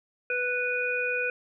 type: harmonic tone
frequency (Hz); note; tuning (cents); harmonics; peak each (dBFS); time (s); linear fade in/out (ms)
493.9; B4; 0; 1 / 3 / 5; -31 / -30 / -29; 0.3-1.3; 2
effects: none